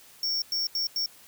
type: tone bursts at uneven times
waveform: square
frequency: 5480 Hz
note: F8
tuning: 34 cents flat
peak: -26 dBFS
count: 4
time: 0.23-0.42 / 0.52-0.67 / 0.75-0.87 / 0.96-1.06 s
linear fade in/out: 2 ms
effects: white hiss -53 dBFS RMS until 1.27 s